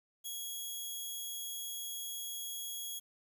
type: tone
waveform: 10% pulse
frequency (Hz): 3322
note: G#7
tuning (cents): 0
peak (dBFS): -31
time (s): 0.24-3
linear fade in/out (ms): 20
effects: 11-bit